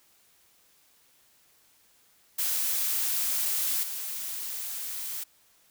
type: noise with level steps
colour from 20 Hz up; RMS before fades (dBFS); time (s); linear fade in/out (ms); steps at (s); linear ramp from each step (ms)
blue; -28 / -35; 2.38-5.24; 10; 3.83; 2
effects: white hiss -63 dBFS RMS until 5.7 s